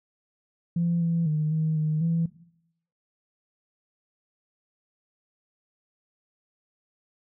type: tone with pitch steps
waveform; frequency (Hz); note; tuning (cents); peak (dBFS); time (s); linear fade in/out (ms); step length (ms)
sine; 170.4 / 167.5 / 153.3 / 157.7 / 154.5 / 166.1; F3 / E3 / D#3 / D#3 / D#3 / E3; -42 / +28 / -25 / +24 / -12 / +13; -21; 0.76-2.26; 5; 250
effects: noise-tail reverb RT60 0.7 s tail -17 dB re dry + tanh soft clip ceiling -17 dBFS